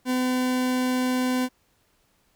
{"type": "tone", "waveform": "40% pulse", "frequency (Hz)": 253.6, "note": "B3", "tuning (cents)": 46, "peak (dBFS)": -21, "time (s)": [0.05, 1.49], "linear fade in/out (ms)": 50, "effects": ["pink hiss -66 dBFS RMS until 2.35 s"]}